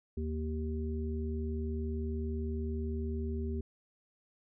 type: harmonic tone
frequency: 77.78 Hz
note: D#2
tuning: in tune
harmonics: 1 / 3 / 5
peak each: -34 / -39 / -41 dBFS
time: 0.17-3.61 s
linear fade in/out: 5 ms
effects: none